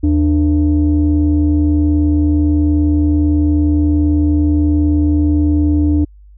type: tone pair together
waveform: sine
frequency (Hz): 79.32 / 296.9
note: D#2 / D4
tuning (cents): +34 / +19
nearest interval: octave + major seventh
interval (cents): 2285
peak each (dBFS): -11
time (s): 0.03-6.05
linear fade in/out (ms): 10
effects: tanh soft clip ceiling -5 dBFS + added 50 Hz sine -38 dBFS peak until 6.37 s